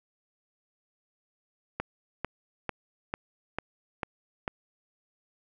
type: click train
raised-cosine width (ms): 0.5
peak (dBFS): -15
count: 7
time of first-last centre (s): 1.8-4.479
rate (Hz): 2.24
effects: none